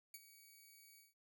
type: tone with ADSR envelope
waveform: 5% pulse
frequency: 2260 Hz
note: C#7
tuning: 33 cents sharp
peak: -38 dBFS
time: 0.14-1.14 s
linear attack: 3 ms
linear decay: 37 ms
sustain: -14 dB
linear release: 160 ms
effects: none